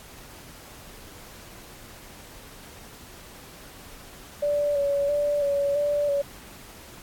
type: tone with vibrato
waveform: sine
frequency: 574 Hz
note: D5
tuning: 40 cents flat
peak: -21 dBFS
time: 4.42-6.22 s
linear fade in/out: 10 ms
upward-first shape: square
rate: 1.5 Hz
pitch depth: 26 cents each way
effects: pink hiss -46 dBFS RMS until 7.02 s + AAC 64 kbps